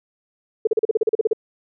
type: tone bursts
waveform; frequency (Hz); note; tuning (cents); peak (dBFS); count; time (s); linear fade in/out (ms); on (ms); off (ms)
sine; 439; A4; -4; -13; 12; 0.65-1.332; 5; 22; 38
effects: none